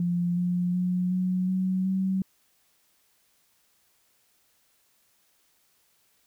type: tone with pitch steps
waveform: sine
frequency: 174.61 / 177.56 / 180.56 / 183.61 / 186.71 / 189.86 Hz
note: F3 / F3 / F#3 / F#3 / F#3 / F#3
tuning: 0 / +29 / -42 / -13 / +16 / +45 cents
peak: -23 dBFS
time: 0-2.22 s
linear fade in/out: 2 ms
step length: 370 ms
effects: white hiss -67 dBFS RMS until 6.26 s